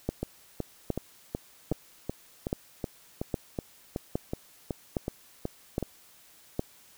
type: two click trains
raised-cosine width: 2 ms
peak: -14 / -17 dBFS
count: 9 / 16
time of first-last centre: 0.09-6.594 / 0.23-5.827 s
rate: 1.23 / 2.68 Hz
effects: white hiss -57 dBFS RMS until 6.97 s